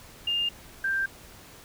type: tone pair in turn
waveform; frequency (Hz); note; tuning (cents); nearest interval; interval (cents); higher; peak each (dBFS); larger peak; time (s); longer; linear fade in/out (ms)
sine; 2813 / 1578.7; F7 / G6; +12 / +12; minor seventh; 1000; first; -24; neither; 0.27-0.49 / 0.84-1.06; neither; 5
effects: pink hiss -49 dBFS RMS until 1.64 s